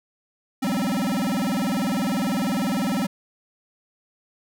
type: tone with vibrato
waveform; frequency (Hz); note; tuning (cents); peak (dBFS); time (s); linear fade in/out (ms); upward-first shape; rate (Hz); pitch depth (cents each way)
square; 223.8; A3; +30; -22; 0.62-3.07; 10; square; 20; 290
effects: none